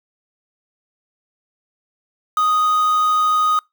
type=tone with quantisation; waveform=triangle; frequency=1244.5 Hz; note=D#6; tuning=in tune; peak=-12 dBFS; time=2.37-3.59 s; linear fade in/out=2 ms; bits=5; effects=noise-tail reverb RT60 0.2 s tail -26 dB re dry